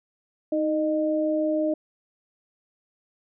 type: tone pair together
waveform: sine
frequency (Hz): 313 / 613.1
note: D#4 / D#5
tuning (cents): +10 / -26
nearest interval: octave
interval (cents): 1164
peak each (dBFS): -24 / -24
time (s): 0.52-1.74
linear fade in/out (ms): 5
effects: none